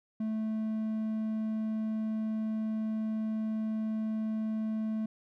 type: tone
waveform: triangle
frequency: 218.6 Hz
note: A3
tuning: 11 cents flat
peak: -28 dBFS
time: 0.2-5.06 s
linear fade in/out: 5 ms
effects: none